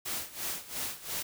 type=noise with tremolo; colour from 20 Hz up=white; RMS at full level=-34 dBFS; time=0.05-1.23 s; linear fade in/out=10 ms; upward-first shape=sine; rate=2.9 Hz; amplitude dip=85%; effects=none